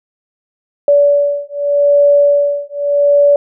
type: beating tone pair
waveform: sine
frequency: 574 / 574.83 Hz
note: D5 / D5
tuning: -40 / -37 cents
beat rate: 0.83 Hz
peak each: -11 dBFS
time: 0.88-3.36 s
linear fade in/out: 2 ms
effects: none